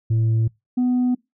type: tone pair in turn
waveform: sine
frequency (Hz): 112.3 / 248.9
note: A2 / B3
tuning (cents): +36 / +14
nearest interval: octave + major second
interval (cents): 1378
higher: second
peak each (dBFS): -13 / -14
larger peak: first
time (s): 0.1-0.48 / 0.77-1.15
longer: neither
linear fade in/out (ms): 10
effects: noise-tail reverb RT60 0.2 s tail -25 dB re dry + tanh soft clip ceiling -15 dBFS